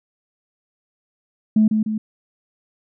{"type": "tone with echo", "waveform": "sine", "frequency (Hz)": 216.2, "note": "A3", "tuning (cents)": -30, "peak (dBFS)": -10, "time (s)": [1.56, 1.68], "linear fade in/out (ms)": 5, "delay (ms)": 150, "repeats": 2, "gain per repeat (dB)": -5, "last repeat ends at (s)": 1.98, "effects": ["tanh soft clip ceiling -6 dBFS"]}